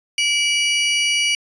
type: tone pair together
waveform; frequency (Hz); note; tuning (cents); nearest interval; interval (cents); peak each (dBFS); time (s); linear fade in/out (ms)
35% pulse; 2311 / 2912; D7 / F#7; -28 / -28; major third; 400; -17; 0.18-1.35; 2
effects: resampled to 22050 Hz